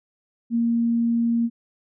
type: tone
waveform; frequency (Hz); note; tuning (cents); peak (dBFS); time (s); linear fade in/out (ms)
sine; 233.1; A#3; 0; -18; 0.5-1.5; 50
effects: none